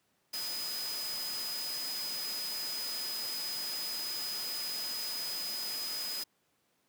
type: tone in noise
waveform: sine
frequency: 5000 Hz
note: D#8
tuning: 8 cents sharp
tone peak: -36 dBFS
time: 0.33-6.24 s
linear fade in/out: 10 ms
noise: white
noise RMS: -41 dBFS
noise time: 0.33-6.24 s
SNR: +2 dB
effects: pink hiss -74 dBFS RMS until 6.88 s + high-pass 150 Hz 12 dB/octave